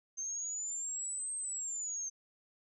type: exponential two-way sweep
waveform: sine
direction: up then down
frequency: 6280 to 8390 to 6280 Hz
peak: -36 dBFS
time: 0.17-2.1 s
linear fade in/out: 20 ms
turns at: 1.35 s
effects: none